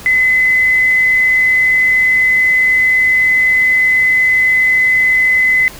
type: tone with frequency modulation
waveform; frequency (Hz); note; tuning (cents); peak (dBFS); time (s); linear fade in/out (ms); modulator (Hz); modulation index
sine; 2027; B6; +45; -8; 0.06-5.68; 0; 39.9; 0.3
effects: pink hiss -33 dBFS RMS until 5.79 s